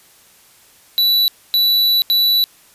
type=tone bursts at uneven times; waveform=square; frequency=3951 Hz; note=B7; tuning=in tune; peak=-12 dBFS; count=3; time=0.98-1.28 / 1.54-2.02 / 2.1-2.44 s; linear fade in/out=0 ms; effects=white hiss -49 dBFS RMS until 2.74 s + resampled to 32000 Hz